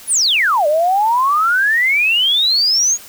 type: exponential two-way sweep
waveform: sine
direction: down then up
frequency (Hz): 11000 to 580 to 6800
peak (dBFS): -11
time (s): 0.07-2.98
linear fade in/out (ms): 50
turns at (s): 0.67
effects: white hiss -38 dBFS RMS until 3.08 s